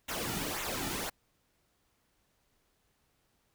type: noise with flanger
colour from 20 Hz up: pink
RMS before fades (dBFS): -36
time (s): 0.08-1.1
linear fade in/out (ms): 10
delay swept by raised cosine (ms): 0.2 to 1.9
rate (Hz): 1.9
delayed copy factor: -0.65
effects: pink hiss -74 dBFS RMS until 3.54 s